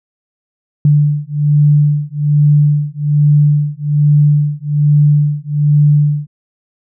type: beating tone pair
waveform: sine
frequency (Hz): 146.83 / 148.03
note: D3 / D3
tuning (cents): 0 / +14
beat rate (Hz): 1.2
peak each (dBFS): -11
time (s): 0.85-6.27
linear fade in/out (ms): 2
effects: none